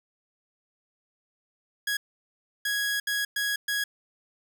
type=tone bursts at uneven times; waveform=sawtooth; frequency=1661 Hz; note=G#6; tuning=in tune; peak=-22 dBFS; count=5; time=1.87-1.97 / 2.65-3 / 3.07-3.25 / 3.36-3.56 / 3.68-3.84 s; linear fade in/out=5 ms; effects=none